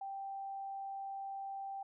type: tone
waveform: sine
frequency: 784 Hz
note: G5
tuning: in tune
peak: -40 dBFS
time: 0.01-1.83 s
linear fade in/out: 5 ms
effects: none